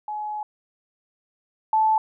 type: tone pair in turn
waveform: sine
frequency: 846 / 873.3 Hz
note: G#5 / A5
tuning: +32 / -13 cents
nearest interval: minor second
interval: 55 cents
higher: second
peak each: -27 / -16 dBFS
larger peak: second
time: 0.08-0.43 / 1.73-1.98 s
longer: first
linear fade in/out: 2 ms
effects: none